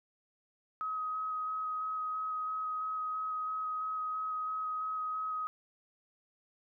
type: tone with vibrato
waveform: sine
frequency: 1266 Hz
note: D#6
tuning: 30 cents sharp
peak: -33 dBFS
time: 0.81-5.47 s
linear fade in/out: 0 ms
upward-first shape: square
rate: 3 Hz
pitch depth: 9 cents each way
effects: none